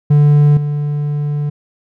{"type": "tone with level steps", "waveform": "triangle", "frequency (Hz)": 146.83, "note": "D3", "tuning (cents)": 0, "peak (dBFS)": [-4, -13], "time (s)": [0.1, 1.5], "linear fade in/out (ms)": 10, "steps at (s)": 0.57, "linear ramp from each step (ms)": 2, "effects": []}